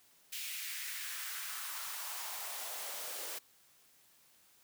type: noise with high-pass filter sweep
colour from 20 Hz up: white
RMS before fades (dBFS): -42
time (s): 0.32-3.39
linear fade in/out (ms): 10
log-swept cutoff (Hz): 2600 to 440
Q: 2.2
effects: white hiss -66 dBFS RMS until 4.63 s + high-pass 60 Hz 12 dB/octave